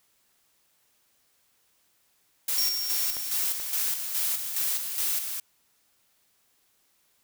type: noise with tremolo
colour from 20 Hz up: blue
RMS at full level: -27 dBFS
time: 2.48-5.4 s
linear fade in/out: 5 ms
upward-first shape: square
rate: 2.4 Hz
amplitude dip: 50%
type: tone with exponential decay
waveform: triangle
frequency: 5540 Hz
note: F8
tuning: 15 cents flat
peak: -23 dBFS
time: 2.58-4.19 s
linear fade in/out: 0 ms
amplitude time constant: 350 ms
type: clicks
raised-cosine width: 0.5 ms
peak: -25 / -29 dBFS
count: 2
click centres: 3.168 / 3.601 s
effects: white hiss -68 dBFS RMS until 7.23 s